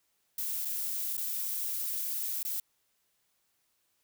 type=noise with dropouts; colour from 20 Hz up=violet; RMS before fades=-34 dBFS; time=0.38-2.6 s; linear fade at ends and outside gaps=2 ms; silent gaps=0.649-0.654 / 1.169-1.178 / 2.43-2.45 s; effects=white hiss -75 dBFS RMS until 4.03 s